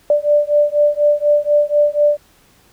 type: beating tone pair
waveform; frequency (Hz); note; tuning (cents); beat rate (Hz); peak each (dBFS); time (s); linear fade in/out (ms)
sine; 587.3 / 591.4; D5 / D5; 0 / +12; 4.1; -14; 0.1-2.17; 2
effects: pink hiss -52 dBFS RMS until 2.72 s